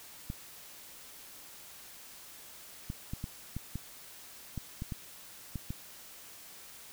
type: clicks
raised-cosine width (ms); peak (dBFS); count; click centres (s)
5; -24; 11; 0.301 / 2.901 / 3.135 / 3.241 / 3.566 / 3.756 / 4.577 / 4.821 / 4.922 / 5.557 / 5.705
effects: white hiss -51 dBFS RMS until 6.92 s